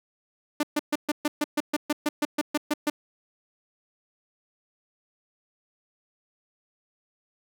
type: tone bursts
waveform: sawtooth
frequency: 297.3 Hz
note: D4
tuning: 21 cents sharp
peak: -18 dBFS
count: 15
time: 0.6-2.9 s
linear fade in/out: 5 ms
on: 32 ms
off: 130 ms
effects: none